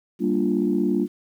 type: chord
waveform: sine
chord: G minor seventh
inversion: none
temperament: equal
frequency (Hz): 196 / 233.1 / 293.7 / 349.2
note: G3 / Bb3 / D4 / F4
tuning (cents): 0 / 0 / 0 / 0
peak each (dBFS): -24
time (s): 0.19-1.08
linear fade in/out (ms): 50
effects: tanh soft clip ceiling -9 dBFS + 9-bit